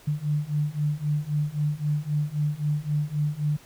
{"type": "beating tone pair", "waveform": "sine", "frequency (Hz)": [146.83, 150.63], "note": ["D3", "D3"], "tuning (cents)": [0, 44], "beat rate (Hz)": 3.8, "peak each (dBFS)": [-27, -26], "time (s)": [0.07, 3.57], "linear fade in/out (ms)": 10, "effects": ["pink hiss -52 dBFS RMS until 3.65 s"]}